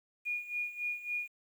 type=tone with tremolo; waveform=sine; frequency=2439 Hz; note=D#7; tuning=35 cents flat; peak=-31 dBFS; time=0.25-1.28 s; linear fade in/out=20 ms; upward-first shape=sine; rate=3.6 Hz; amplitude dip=80%; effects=10-bit